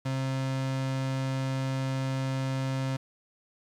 35% pulse tone, 133 Hz, C3, 29 cents sharp, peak -26 dBFS, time 0.05-2.97 s, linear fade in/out 10 ms, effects low-pass 7000 Hz 12 dB/octave + 9-bit

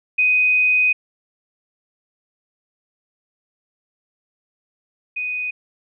sine tone pair in turn, 2500 / 2491 Hz, D#7 / D#7, +8 / +1 cents, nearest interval unison, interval 7 cents, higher first, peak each -13 / -22 dBFS, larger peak first, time 0.18-0.93 / 5.16-5.51 s, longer first, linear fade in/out 10 ms, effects none

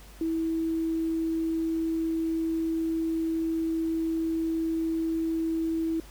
sine tone with quantisation, 325.3 Hz, E4, 23 cents flat, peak -25 dBFS, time 0.21-6 s, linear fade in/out 2 ms, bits 9, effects added 50 Hz sine -47 dBFS peak until 6.1 s + pink hiss -52 dBFS RMS until 6.1 s

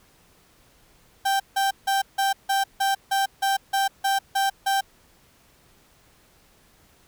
35% pulse tone bursts, 784 Hz, G5, in tune, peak -18 dBFS, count 12, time 1.25-4.81 s, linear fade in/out 10 ms, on 150 ms, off 160 ms, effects pink hiss -58 dBFS RMS until 7.07 s

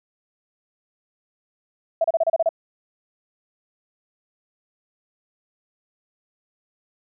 sine tone bursts, 659 Hz, E5, 1 cent flat, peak -15 dBFS, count 8, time 2.01-2.491 s, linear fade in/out 5 ms, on 33 ms, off 31 ms, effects none

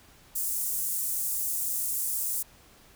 pink high-pass noise, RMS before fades -30 dBFS, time 0.35-2.43 s, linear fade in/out 10 ms, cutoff 8300 Hz, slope 24 dB/octave, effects pink hiss -56 dBFS RMS until 2.95 s

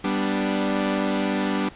sawtooth chord, G major, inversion none, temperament equal, 196 / 246.9 / 293.7 Hz, G3 / B3 / D4, 0 / 0 / 0 cents, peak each -21 / -24 / -22 dBFS, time 0.04-1.69 s, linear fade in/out 5 ms, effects pink hiss -46 dBFS RMS until 1.75 s + resampled to 8000 Hz

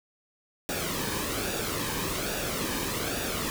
pink noise with flanger, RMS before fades -31 dBFS, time 0.69-3.5 s, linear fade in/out 0 ms, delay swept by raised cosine 0.95 to 1.49 ms, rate 1.2 Hz, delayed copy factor -0.55, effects none

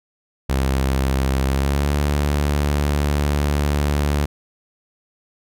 sawtooth tone with pitch glide, 66.7 to 72.74 Hz, C2 to D2, +34 to -16 cents, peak -13 dBFS, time 0.49-4.26 s, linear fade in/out 10 ms, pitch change +150 cents, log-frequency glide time 1.46-1.94 s, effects none

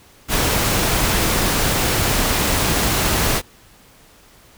pink noise, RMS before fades -18 dBFS, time 0.28-3.42 s, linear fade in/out 50 ms, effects pink hiss -49 dBFS RMS until 4.57 s

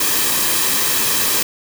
white noise with comb filter, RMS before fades -17 dBFS, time 0-1.43 s, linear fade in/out 5 ms, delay 1.4 ms, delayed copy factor -0.5, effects none

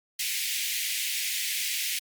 pink high-pass noise, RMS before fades -30 dBFS, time 0.19-1.99 s, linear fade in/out 5 ms, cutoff 2000 Hz, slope 48 dB/octave, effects Opus 48 kbps

